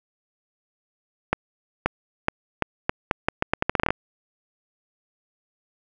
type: accelerating click train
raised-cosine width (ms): 0.5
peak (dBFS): -4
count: 17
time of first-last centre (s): 1.33-3.905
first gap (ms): 530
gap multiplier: 0.8
effects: none